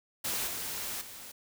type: noise with level steps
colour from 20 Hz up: white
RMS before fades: -33 / -37 / -46 dBFS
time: 0.24-1.32 s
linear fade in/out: 10 ms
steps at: 0.47 / 1.01 s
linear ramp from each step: 5 ms
effects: none